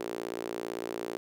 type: tone with high-pass filter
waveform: sawtooth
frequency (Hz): 57.8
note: A#1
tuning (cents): -14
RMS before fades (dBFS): -37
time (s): 0-1.17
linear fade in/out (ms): 0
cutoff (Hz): 380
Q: 3.2
effects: none